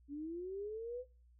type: linear sweep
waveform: sine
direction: up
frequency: 277.2 to 509 Hz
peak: -40 dBFS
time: 0.08-1.05 s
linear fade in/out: 50 ms
effects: noise-tail reverb RT60 0.3 s tail -19 dB re dry + added 60 Hz sine -62 dBFS peak until 1.39 s